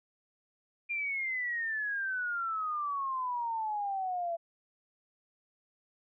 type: exponential sweep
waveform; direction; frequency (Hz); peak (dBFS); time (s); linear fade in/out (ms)
sine; down; 2408 to 667; -31; 0.89-4.37; 20
effects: none